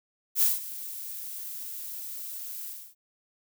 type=noise with ADSR envelope; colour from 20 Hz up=violet; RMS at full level=-21 dBFS; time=0.35-2.95 s; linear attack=72 ms; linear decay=170 ms; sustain=-17 dB; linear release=280 ms; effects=none